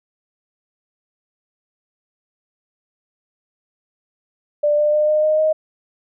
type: tone with pitch steps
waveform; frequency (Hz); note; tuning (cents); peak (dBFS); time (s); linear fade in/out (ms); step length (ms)
sine; 591 / 597.5 / 604.1 / 610.8 / 617.5 / 624.3; D5 / D5 / D5 / D#5 / D#5 / D#5; +11 / +30 / +49 / -32 / -13 / +6; -13; 4.63-5.53; 10; 150
effects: none